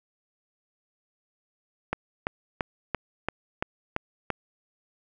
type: click train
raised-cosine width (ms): 0.5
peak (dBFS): -11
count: 8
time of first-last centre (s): 1.93-4.303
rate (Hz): 2.95
effects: none

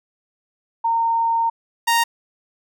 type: tone pair in turn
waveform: sine / sawtooth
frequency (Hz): 918 / 929.7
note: A#5 / A#5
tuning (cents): -27 / -5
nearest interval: unison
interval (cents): 22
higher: second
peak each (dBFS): -16 / -11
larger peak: second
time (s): 0.84-1.5 / 1.87-2.04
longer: first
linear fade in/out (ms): 10
effects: none

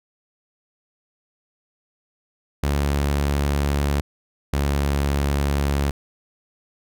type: tone pair in turn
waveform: sawtooth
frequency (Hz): 71.3 / 70.73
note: C#2 / C#2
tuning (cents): +49 / +35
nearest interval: unison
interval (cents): 14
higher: first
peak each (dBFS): -15 / -15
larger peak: neither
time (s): 2.63-4.01 / 4.53-5.91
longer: neither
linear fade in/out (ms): 5
effects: none

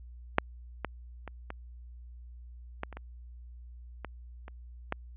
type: clicks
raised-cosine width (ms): 0.5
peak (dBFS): -6 / -16 / -25 / -23 / -18 / -29 / -26 / -22 / -30 / -15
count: 10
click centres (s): 0.384 / 0.847 / 1.277 / 1.504 / 2.834 / 2.927 / 2.97 / 4.047 / 4.481 / 4.924
effects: added 60 Hz sine -45 dBFS peak until 5.16 s + resampled to 8000 Hz

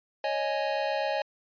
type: chord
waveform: square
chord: C# suspended second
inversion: none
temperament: equal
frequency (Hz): 554.4 / 622.3 / 830.6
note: C#5 / D#5 / G#5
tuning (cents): 0 / 0 / 0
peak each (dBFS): -32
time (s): 0.24-1.22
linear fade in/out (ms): 2
effects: resampled to 11025 Hz

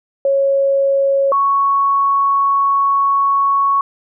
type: tone pair in turn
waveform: sine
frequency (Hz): 550 / 1109.9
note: C#5 / C#6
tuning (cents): -14 / +2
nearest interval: octave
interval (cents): 1216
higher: second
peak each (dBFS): -11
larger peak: neither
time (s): 0.25-1.32 / 1.32-3.81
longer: second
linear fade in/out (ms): 2
effects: none

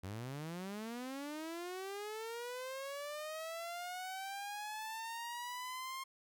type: linear sweep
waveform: sawtooth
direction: up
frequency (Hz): 89.5 to 1068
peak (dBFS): -38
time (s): 0.03-6.04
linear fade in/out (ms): 10
effects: none

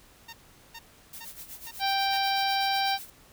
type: tone bursts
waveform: 10% pulse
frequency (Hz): 918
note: A#5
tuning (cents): -27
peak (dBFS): -32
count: 5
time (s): 0.28-2.175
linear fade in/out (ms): 10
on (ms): 51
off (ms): 410
type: noise with tremolo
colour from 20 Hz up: blue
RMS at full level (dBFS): -41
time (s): 1.13-3.1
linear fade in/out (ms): 2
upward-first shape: sine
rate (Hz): 8.1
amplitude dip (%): 75
type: harmonic tone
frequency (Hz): 784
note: G5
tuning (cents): 0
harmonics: 1 / 2 / 3 / 4 / 5 / 6 / 7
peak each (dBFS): -26 / -34 / -35 / -36 / -33 / -35 / -39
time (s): 1.79-2.99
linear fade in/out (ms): 50
effects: pink hiss -56 dBFS RMS until 3.32 s

